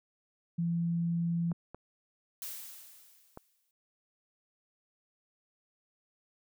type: tone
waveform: sine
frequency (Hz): 169.4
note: E3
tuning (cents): +48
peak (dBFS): -28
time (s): 0.58-1.53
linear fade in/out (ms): 10
type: clicks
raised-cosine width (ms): 1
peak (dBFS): -30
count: 3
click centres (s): 1.517 / 1.746 / 3.374
type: noise with exponential decay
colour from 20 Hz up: blue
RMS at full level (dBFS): -39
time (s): 2.42-3.71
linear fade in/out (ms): 1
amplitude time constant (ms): 280
effects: none